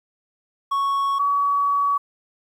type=tone pair in turn; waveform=triangle / sine; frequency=1108.7 / 1133.3 Hz; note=C#6 / C#6; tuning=0 / +38 cents; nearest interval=unison; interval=38 cents; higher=second; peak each=-17 dBFS; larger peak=neither; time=0.71-1.19 / 1.19-1.98 s; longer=second; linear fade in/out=10 ms; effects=9-bit